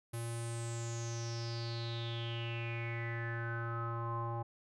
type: tone with low-pass filter sweep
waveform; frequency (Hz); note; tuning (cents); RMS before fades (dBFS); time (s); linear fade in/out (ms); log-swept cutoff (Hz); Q
square; 116.54; A#2; 0; -39; 0.13-4.43; 10; 11000 to 900; 8.5
effects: none